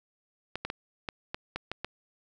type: clicks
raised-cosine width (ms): 0.3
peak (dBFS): -17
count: 8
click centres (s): 0.556 / 0.65 / 0.701 / 1.088 / 1.345 / 1.56 / 1.716 / 1.846
effects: none